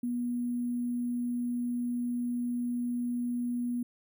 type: tone with sample-and-hold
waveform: sine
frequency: 242.5 Hz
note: B3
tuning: 31 cents flat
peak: -29 dBFS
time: 0.03-3.83 s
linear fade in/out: 5 ms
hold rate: 11025 Hz
effects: none